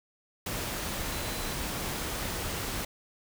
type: tone in noise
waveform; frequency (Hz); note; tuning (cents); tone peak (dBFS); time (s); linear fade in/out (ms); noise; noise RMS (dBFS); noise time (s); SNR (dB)
sine; 4029; B7; +34; -45; 1.12-1.53; 5; pink; -34; 0.46-2.85; -14
effects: none